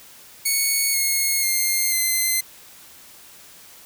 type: tone with pitch steps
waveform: 5% pulse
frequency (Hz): 2217 / 2165 / 2114 / 2065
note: C#7 / C#7 / C7 / C7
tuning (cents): 0 / -41 / +17 / -23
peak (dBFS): -9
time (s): 0.45-2.41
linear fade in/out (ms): 10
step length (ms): 490
effects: white hiss -46 dBFS RMS until 3.85 s